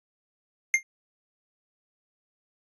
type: tone with exponential decay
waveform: square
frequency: 2114 Hz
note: C7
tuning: 17 cents sharp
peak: -14 dBFS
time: 0.74-0.83 s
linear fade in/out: 1 ms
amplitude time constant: 18 ms
effects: resampled to 22050 Hz